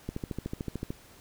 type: click train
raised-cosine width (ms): 3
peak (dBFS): -20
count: 12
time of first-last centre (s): 0.09-0.905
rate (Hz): 13.5
effects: pink hiss -55 dBFS RMS until 1.2 s